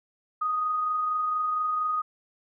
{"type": "tone with amplitude modulation", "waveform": "sine", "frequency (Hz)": 1244.5, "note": "D#6", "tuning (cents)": 0, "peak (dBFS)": -23, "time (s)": [0.41, 2.02], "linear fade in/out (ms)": 10, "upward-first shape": "sine", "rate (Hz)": 24.3, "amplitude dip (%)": 25, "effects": []}